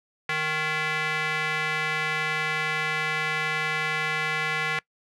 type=tone with band-pass filter; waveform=square; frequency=155.2 Hz; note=D#3; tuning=4 cents flat; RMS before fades=-27 dBFS; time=0.29-4.79 s; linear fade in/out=2 ms; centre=2000 Hz; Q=2.3; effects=noise-tail reverb RT60 0.1 s tail -23 dB re dry